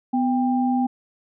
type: tone pair together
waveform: sine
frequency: 250 / 793.7 Hz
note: B3 / G5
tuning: +21 / +21 cents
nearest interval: octave + minor sixth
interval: 2000 cents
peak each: -19 / -24 dBFS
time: 0.13-0.87 s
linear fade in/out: 10 ms
effects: none